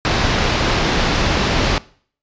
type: low-pass noise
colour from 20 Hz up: pink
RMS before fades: -17 dBFS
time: 0.05-1.78 s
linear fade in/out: 0 ms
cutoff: 5300 Hz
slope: 24 dB/octave
effects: noise-tail reverb RT60 0.5 s tail -21 dB re dry + resampled to 16000 Hz